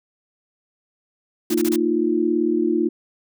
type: chord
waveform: sine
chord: Bb suspended fourth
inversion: none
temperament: equal with one note detuned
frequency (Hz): 230.1 / 311.1 / 349.2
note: Bb3 / Eb4 / F4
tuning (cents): -22 / 0 / 0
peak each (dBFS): -24 / -21 / -20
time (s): 1.5-2.89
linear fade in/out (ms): 10
type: noise bursts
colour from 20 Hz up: white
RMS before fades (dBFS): -29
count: 4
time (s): 1.5-1.761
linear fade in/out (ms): 5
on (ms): 45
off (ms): 27
effects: none